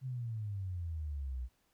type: exponential sweep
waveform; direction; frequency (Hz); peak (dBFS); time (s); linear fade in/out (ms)
sine; down; 133.7 to 59.8; -36; 0.01-1.49; 50
effects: pink hiss -75 dBFS RMS until 1.73 s